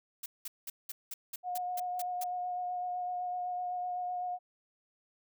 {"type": "noise bursts", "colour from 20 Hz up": "blue", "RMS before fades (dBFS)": -40, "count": 10, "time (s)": [0.23, 2.24], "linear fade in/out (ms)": 5, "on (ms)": 30, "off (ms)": 190}
{"type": "tone with vibrato", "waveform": "sine", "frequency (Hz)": 721, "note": "F#5", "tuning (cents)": -45, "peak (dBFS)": -33, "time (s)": [1.43, 4.39], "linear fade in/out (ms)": 50, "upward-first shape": "sine", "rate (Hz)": 7.9, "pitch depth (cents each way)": 14}
{"effects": []}